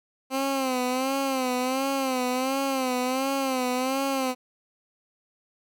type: tone with vibrato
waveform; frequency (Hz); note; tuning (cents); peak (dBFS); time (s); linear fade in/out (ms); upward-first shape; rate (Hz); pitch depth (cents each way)
15% pulse; 261.6; C4; 0; -18; 0.3-4.35; 50; sine; 1.4; 80
effects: none